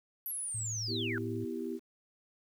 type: linear sweep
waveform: sine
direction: down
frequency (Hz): 11840 to 1386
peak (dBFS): -35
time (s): 0.26-1.18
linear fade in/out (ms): 0
type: tone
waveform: sine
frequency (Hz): 110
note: A2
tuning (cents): 0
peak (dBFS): -38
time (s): 0.54-1.45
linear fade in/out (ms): 10
type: chord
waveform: sine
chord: E minor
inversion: second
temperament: equal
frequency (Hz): 246.9 / 329.6 / 392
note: B3 / E4 / G4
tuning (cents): 0 / 0 / 0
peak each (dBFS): -39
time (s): 0.87-1.8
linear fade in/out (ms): 50
effects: 10-bit